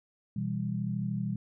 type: chord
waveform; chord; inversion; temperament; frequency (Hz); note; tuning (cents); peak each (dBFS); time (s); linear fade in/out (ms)
sine; E minor; second; just; 123.61 / 164.81 / 197.78; B2 / E3 / G3; +2 / 0 / +16; -34 / -35 / -33; 0.36-1.36; 5
effects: none